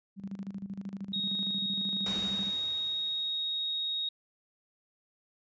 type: tone with tremolo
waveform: sine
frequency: 196 Hz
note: G3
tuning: in tune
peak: -34 dBFS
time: 0.16-2.52 s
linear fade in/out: 50 ms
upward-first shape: square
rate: 13 Hz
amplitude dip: 75%
type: tone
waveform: sine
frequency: 3757 Hz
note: A#7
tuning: 13 cents sharp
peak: -30 dBFS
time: 1.13-4.09 s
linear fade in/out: 5 ms
type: noise with exponential decay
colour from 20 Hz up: pink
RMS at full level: -38 dBFS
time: 2.06-4 s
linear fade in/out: 2 ms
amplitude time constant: 420 ms
effects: high-pass 80 Hz 12 dB/octave + resampled to 16000 Hz